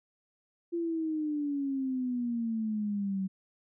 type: exponential sweep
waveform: sine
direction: down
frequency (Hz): 344.2 to 188.8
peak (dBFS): -29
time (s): 0.72-3.28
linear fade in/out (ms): 20
effects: none